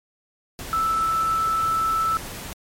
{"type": "tone in noise", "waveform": "sine", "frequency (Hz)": 1318.5, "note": "E6", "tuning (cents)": 0, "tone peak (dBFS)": -19, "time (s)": [0.73, 2.17], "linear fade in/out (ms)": 0, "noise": "pink", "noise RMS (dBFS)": -35, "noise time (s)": [0.59, 2.53], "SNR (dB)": 13, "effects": ["MP3 64 kbps"]}